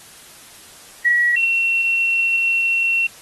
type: tone pair in turn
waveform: sine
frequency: 1923 / 2720 Hz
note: B6 / F7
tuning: -47 / -46 cents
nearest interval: tritone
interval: 601 cents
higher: second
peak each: -13 / -15 dBFS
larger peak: first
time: 1.05-1.36 / 1.36-3.07 s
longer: second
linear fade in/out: 5 ms
effects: white hiss -43 dBFS RMS until 3.21 s + AAC 32 kbps